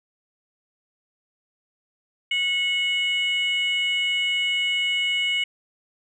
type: tone pair together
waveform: sine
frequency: 2194 / 2929 Hz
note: C#7 / F#7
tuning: -18 / -18 cents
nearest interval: perfect fourth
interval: 500 cents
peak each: -22 dBFS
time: 2.31-5.44 s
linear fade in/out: 5 ms
effects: tanh soft clip ceiling -16 dBFS